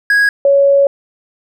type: tone pair in turn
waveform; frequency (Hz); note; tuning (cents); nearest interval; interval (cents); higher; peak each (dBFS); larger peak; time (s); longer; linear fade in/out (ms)
triangle / sine; 1654 / 558.2; G#6 / C#5; -8 / +12; octave + perfect fifth; 1880; first; -6; neither; 0.1-0.29 / 0.45-0.87; second; 2
effects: none